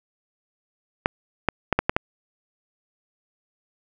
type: clicks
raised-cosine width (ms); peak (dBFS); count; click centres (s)
0.5; -3; 6; 1.059 / 1.487 / 1.727 / 1.79 / 1.895 / 1.965
effects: none